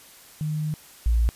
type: tone pair in turn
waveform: sine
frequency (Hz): 153.3 / 57.53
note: D#3 / A#1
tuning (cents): -25 / -22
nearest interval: octave + perfect fourth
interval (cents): 1697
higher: first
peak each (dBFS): -24 / -17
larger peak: second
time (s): 0.41-0.74 / 1.06-1.29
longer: first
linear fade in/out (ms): 0
effects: white hiss -49 dBFS RMS until 1.35 s + resampled to 32000 Hz